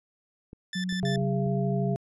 clicks, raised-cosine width 3 ms, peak -30 dBFS, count 5, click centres 0.531 / 0.926 / 1.175 / 1.223 / 1.467 s
20% pulse tone bursts, 1760 Hz, A6, in tune, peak -28 dBFS, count 3, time 0.73-1.16 s, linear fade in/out 2 ms, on 110 ms, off 50 ms
sine tone with pitch glide, 183.8 to 188.64 Hz, F#3 to F#3, -11 to +34 cents, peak -28 dBFS, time 0.75-1.95 s, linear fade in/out 10 ms, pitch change +45 cents, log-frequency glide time 0.98-1.15 s
harmonic tone, 135.8 Hz, C#3, 35 cents flat, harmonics 1 / 3 / 5, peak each -27 / -32 / -34 dBFS, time 1.03-1.96 s, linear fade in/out 0 ms
effects resampled to 24000 Hz

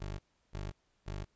20% pulse tone bursts, 49.97 Hz, G1, 34 cents sharp, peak -33 dBFS, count 3, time 0-1.25 s, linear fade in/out 20 ms, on 190 ms, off 340 ms, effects pink hiss -75 dBFS RMS until 1.35 s + resampled to 16000 Hz

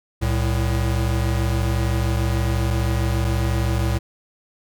square tone pair together, 65.7 / 111.97 Hz, C2 / A2, +8 / +31 cents, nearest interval major sixth, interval 923 cents, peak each -22 dBFS, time 0.21-3.99 s, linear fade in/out 20 ms, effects none

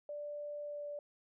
sine tone with pitch glide, 587.3 to 583.2 Hz, D5 to D5, 0 to -12 cents, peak -40 dBFS, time 0.09-0.99 s, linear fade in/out 2 ms, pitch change -12 cents, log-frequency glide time 0.63-0.87 s, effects none

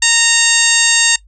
harmonic tone, 924 Hz, A#5, 16 cents flat, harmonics 1 / 2 / 3 / 4 / 5 / 6 / 7 / 8 / 9, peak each -27 / -16 / -16 / -17 / -18 / -25 / -18 / -16 / -19 dBFS, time 0.02-1.16 s, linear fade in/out 5 ms, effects noise-tail reverb RT60 0.1 s tail -20 dB re dry + added 50 Hz sine -42 dBFS peak until 1.27 s

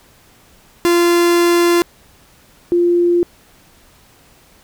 45% pulse / sine tone pair in turn, 345.5 / 348.1 Hz, F4 / F4, -19 / -6 cents, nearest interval unison, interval 13 cents, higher second, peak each -10 dBFS, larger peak neither, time 0.85-1.82 / 2.72-3.23 s, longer first, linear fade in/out 0 ms, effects pink hiss -49 dBFS RMS until 4.63 s

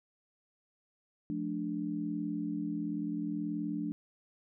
sine chord, D minor, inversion first, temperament equal with one note detuned, 174.61 / 215.2 / 293.7 Hz, F3 / A3 / D4, 0 / -38 / 0 cents, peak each -39 / -38 / -35 dBFS, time 1.3-3.92 s, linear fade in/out 0 ms, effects none

